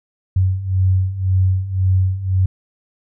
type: beating tone pair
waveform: sine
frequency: 92.5 / 94.4 Hz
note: F#2 / F#2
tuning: 0 / +35 cents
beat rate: 1.9 Hz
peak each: -19 / -15 dBFS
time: 0.36-2.46 s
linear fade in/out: 5 ms
effects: none